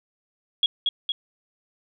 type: tone with echo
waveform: sine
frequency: 3322 Hz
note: G#7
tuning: in tune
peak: -16 dBFS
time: 0.63-0.66 s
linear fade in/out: 2 ms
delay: 230 ms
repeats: 2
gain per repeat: -3 dB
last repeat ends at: 1.12 s
effects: none